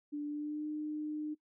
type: tone with pitch glide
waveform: sine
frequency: 293.7 to 303.2 Hz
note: D4 to D#4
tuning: 0 to -45 cents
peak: -35 dBFS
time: 0.12-1.35 s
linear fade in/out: 20 ms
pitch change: +55 cents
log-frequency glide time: 0.26-0.66 s
effects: noise-tail reverb RT60 0.1 s tail -21 dB re dry